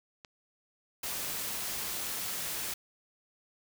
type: clicks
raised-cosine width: 0.2 ms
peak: -29 dBFS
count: 2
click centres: 0.248 / 1.299 s
type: noise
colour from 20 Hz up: white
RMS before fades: -36 dBFS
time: 1.03-2.74 s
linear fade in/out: 5 ms
effects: none